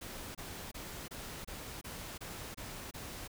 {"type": "noise bursts", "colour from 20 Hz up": "pink", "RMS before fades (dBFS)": -45, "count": 9, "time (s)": [0.01, 3.278], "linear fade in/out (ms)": 10, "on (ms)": 340, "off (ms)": 26, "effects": []}